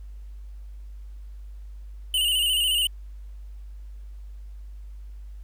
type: tone with vibrato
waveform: square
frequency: 2932 Hz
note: F#7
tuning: 16 cents flat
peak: -21 dBFS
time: 2.14-2.87 s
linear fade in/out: 2 ms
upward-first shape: square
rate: 14 Hz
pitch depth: 54 cents each way
effects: added 50 Hz sine -37 dBFS peak until 5.43 s + pink hiss -66 dBFS RMS until 5.43 s